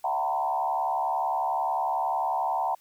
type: tone with frequency modulation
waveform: sine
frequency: 830.6 Hz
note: G#5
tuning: in tune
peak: -24 dBFS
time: 0.04-2.75 s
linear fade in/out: 5 ms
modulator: 71.1 Hz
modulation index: 2.1
effects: white hiss -62 dBFS RMS until 2.8 s